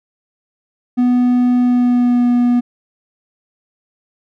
triangle tone with pitch glide, 246.9 to 243.1 Hz, B3 to B3, 0 to -27 cents, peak -8 dBFS, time 0.97-2.61 s, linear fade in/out 20 ms, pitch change -27 cents, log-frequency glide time 1.59-2.27 s, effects none

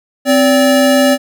square tone pair together, 260.6 / 576 Hz, C4 / D5, -7 / -34 cents, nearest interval octave + major second, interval 1373 cents, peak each -11 dBFS, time 0.25-1.18 s, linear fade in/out 50 ms, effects none

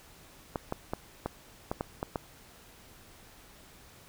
clicks, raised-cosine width 1 ms, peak -17 dBFS, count 8, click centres 0.558 / 0.724 / 0.935 / 1.26 / 1.715 / 1.809 / 2.029 / 2.158 s, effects pink hiss -55 dBFS RMS until 4.08 s

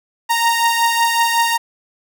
sawtooth beating tone pair, 927 / 932.4 Hz, A#5 / A#5, -10 / 0 cents, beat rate 5.4 Hz, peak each -11 / -16 dBFS, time 0.29-1.58 s, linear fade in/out 20 ms, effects none

